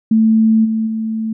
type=tone with level steps; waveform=sine; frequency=221.3 Hz; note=A3; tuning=10 cents sharp; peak=-8 / -14 / -17 dBFS; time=0.11-1.33 s; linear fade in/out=5 ms; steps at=0.64 / 0.86 s; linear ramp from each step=20 ms; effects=none